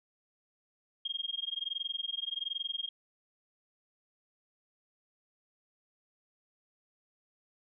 sine tone with amplitude modulation, 3235 Hz, G#7, 46 cents flat, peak -30 dBFS, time 1.05-2.89 s, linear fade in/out 5 ms, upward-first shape sine, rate 21.3 Hz, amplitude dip 100%, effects none

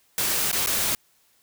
white noise with dropouts, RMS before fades -24 dBFS, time 0.18-0.95 s, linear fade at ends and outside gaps 1 ms, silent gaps 0.515-0.528 / 0.662-0.671 s, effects white hiss -63 dBFS RMS until 1.42 s

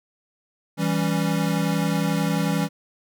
square chord, C# diminished, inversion first, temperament equal, 164.81 / 196 / 277.2 Hz, E3 / G3 / C#4, 0 / 0 / 0 cents, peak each -24 / -26 / -28 dBFS, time 0.77-2.69 s, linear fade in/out 50 ms, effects none

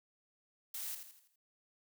blue noise with echo, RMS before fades -42 dBFS, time 0.74-0.95 s, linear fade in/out 5 ms, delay 82 ms, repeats 5, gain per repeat -7 dB, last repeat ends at 1.36 s, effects none

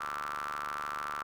sawtooth ring-modulated tone, 73.42 Hz, D2, in tune, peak -28 dBFS, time 0-1.23 s, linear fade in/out 10 ms, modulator 1260 Hz, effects none

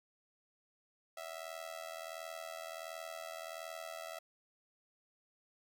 sawtooth tone with amplitude modulation, 658 Hz, E5, 3 cents flat, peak -36 dBFS, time 1.17-4.19 s, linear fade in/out 5 ms, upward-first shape sine, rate 81.4 Hz, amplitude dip 85%, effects none

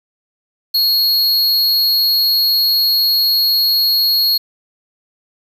square tone with amplitude modulation, 4303 Hz, C8, 48 cents sharp, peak -10 dBFS, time 0.74-4.38 s, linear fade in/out 10 ms, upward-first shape sine, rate 244 Hz, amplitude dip 40%, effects 7-bit

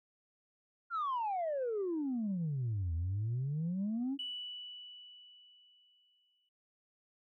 sine exponential two-way sweep, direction down then up, 1422 to 80.3 to 287.1 Hz, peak -31 dBFS, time 0.9-4.18 s, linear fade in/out 50 ms, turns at 2.94 s
sine tone with exponential decay, 2960 Hz, F#7, in tune, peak -36 dBFS, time 4.19-6.49 s, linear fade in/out 5 ms, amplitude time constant 500 ms
effects noise-tail reverb RT60 0.4 s tail -20 dB re dry + tanh soft clip ceiling -30 dBFS

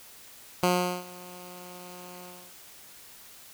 10% pulse tone with ADSR envelope, 179.3 Hz, F3, 46 cents sharp, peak -12 dBFS, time 0.63-2.55 s, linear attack 3 ms, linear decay 400 ms, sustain -23 dB, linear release 310 ms, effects white hiss -50 dBFS RMS until 3.53 s

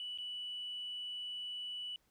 sine tone with dropouts, 2960 Hz, F#7, in tune, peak -39 dBFS, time 0-1.96 s, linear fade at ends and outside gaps 1 ms, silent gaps 0.176-0.185 s, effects tanh soft clip ceiling -35 dBFS + pink hiss -75 dBFS RMS until 2.1 s

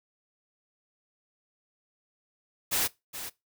white noise with echo, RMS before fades -27 dBFS, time 2.71-2.88 s, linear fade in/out 20 ms, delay 420 ms, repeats 1, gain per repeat -11 dB, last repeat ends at 3.3 s, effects noise-tail reverb RT60 0.2 s tail -20 dB re dry

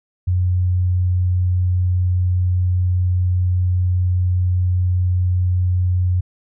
sine tone, 90.5 Hz, F#2, 38 cents flat, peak -14 dBFS, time 0.27-6.21 s, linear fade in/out 10 ms, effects none

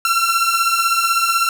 sawtooth beating tone pair, 1348 / 1364 Hz, E6 / F6, +38 / -41 cents, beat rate 16 Hz, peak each -15 / -13 dBFS, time 0.05-1.49 s, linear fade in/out 2 ms, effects none

